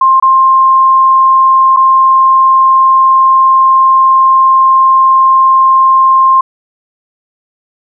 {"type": "tone with dropouts", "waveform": "sine", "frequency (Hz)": 1057, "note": "C6", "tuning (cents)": 17, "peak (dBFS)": -3, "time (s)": [0.01, 6.41], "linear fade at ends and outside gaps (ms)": 5, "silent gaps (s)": [[0.2, 0.224], [1.764, 1.769]], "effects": []}